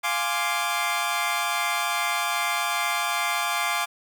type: chord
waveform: 20% pulse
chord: D half-diminished seventh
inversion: first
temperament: equal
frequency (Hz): 698.5 / 830.6 / 1046.5 / 1174.7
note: F5 / Ab5 / C6 / D6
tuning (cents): 0 / 0 / 0 / 0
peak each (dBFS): -25 / -25 / -25 / -23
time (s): 0.03-3.86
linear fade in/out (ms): 20
effects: none